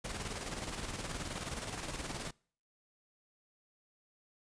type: noise with tremolo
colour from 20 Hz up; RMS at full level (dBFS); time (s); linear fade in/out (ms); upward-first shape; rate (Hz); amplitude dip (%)
pink; -39; 0.04-2.31; 10; square; 19; 45
effects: noise-tail reverb RT60 0.5 s tail -26 dB re dry + resampled to 22050 Hz